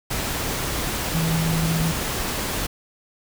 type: tone in noise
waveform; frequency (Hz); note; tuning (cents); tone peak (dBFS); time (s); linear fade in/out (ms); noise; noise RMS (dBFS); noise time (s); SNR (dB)
sine; 162.7; E3; -22; -20; 1.14-1.92; 10; pink; -26; 0.1-2.67; +3
effects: none